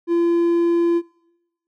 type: tone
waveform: triangle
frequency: 341 Hz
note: F4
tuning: 41 cents flat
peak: -13 dBFS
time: 0.07-1.02 s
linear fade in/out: 50 ms
effects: noise-tail reverb RT60 1.0 s tail -23 dB re dry